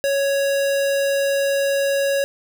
square tone, 555 Hz, C#5, 2 cents sharp, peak -18 dBFS, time 0.04-2.24 s, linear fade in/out 0 ms, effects none

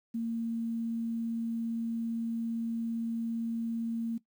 sine tone with quantisation, 229.4 Hz, A#3, 28 cents flat, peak -30 dBFS, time 0.14-4.18 s, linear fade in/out 10 ms, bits 10, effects noise-tail reverb RT60 0.1 s tail -17 dB re dry

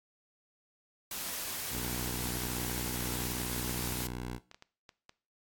white noise, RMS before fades -38 dBFS, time 1.11-4.07 s, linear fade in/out 2 ms
10% pulse tone, 61.2 Hz, B1, 15 cents flat, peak -29 dBFS, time 1.7-4.4 s, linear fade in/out 50 ms
clicks, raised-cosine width 0.2 ms, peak -32 dBFS, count 11, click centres 2.668 / 3.113 / 3.385 / 3.516 / 3.781 / 3.83 / 4.514 / 4.545 / 4.624 / 4.892 / 5.094 s
effects noise-tail reverb RT60 0.4 s tail -19 dB re dry + AAC 64 kbps

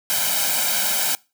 white noise with comb filter, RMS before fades -21 dBFS, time 0.1-1.15 s, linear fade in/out 0 ms, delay 1.3 ms, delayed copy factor +0.85, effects noise-tail reverb RT60 0.3 s tail -24 dB re dry + high-pass 200 Hz 12 dB/octave

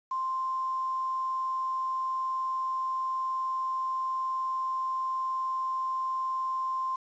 sine tone with quantisation, 1046.5 Hz, C6, in tune, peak -28 dBFS, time 0.11-6.96 s, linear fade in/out 5 ms, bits 8, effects resampled to 16000 Hz

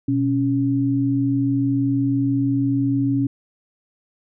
sine tone pair together, 123.47 / 277.2 Hz, B2 / C#4, 0 / 0 cents, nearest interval octave + major second, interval 1400 cents, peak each -22 / -18 dBFS, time 0.08-3.27 s, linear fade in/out 5 ms, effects none

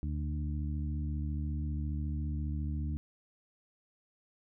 harmonic tone with a mistuned harmonic, 74.6 Hz, D2, 28 cents sharp, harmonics 1 / 2 / 3 / 4, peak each -33 / -39 / -43 / -45 dBFS, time 0.03-2.97 s, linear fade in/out 0 ms, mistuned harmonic 1, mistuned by +36 cents, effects none

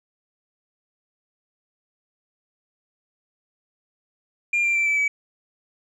sine tone with pitch steps, 2399 / 2370 / 2342 / 2313 / 2285 Hz, D7 / D7 / D7 / D7 / D7, +36 / +15 / -5 / -27 / -48 cents, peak -16 dBFS, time 4.53-5.08 s, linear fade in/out 5 ms, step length 110 ms, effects tanh soft clip ceiling -17 dBFS

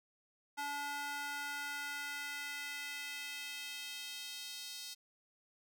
square tone with high-pass filter sweep, 288 Hz, D4, 34 cents flat, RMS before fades -43 dBFS, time 0.57-4.95 s, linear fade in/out 20 ms, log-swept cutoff 950 to 4200 Hz, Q 1.8, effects none

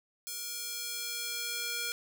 square tone with high-pass filter sweep, 473.6 Hz, A#4, 27 cents sharp, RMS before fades -37 dBFS, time 0.27-1.92 s, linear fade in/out 0 ms, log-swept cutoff 5500 to 2100 Hz, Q 0.71, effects none

